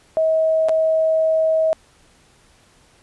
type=tone with dropouts; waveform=sine; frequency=639 Hz; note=D#5; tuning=46 cents sharp; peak=-14 dBFS; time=0.17-1.73 s; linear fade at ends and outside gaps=0 ms; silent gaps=0.686-0.693 s; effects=pink hiss -54 dBFS RMS until 3.02 s + resampled to 24000 Hz